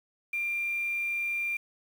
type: tone with quantisation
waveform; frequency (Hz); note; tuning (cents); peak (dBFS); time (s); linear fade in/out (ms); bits
sine; 2383; D7; +25; -28; 0.33-1.57; 5; 8
effects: none